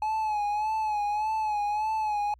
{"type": "tone with vibrato", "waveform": "triangle", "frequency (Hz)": 850, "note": "G#5", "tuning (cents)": 40, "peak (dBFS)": -23, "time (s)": [0.02, 2.34], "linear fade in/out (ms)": 2, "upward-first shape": "sine", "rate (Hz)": 1.7, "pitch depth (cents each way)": 55, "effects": ["added 60 Hz sine -53 dBFS peak until 2.39 s", "MP3 64 kbps"]}